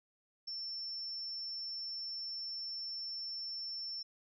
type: tone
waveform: sine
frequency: 5390 Hz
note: E8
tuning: 38 cents sharp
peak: -39 dBFS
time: 0.47-4.03 s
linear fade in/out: 10 ms
effects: none